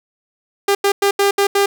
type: tone bursts at uneven times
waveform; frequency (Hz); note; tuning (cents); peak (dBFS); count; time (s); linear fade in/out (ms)
sawtooth; 400; G4; +35; -8; 6; 0.68-0.75 / 0.84-0.92 / 1.02-1.11 / 1.19-1.31 / 1.38-1.47 / 1.55-1.66; 5
effects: none